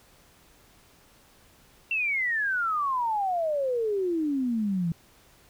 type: exponential sweep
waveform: sine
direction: down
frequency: 2730 to 162 Hz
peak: -24 dBFS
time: 1.91-4.92 s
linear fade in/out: 2 ms
effects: pink hiss -58 dBFS RMS until 5.49 s